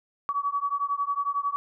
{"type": "beating tone pair", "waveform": "sine", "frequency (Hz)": [1131, 1142], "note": ["C#6", "D6"], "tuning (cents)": [34, -49], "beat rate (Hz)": 11, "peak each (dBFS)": -28, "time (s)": [0.29, 1.56], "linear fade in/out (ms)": 0, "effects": []}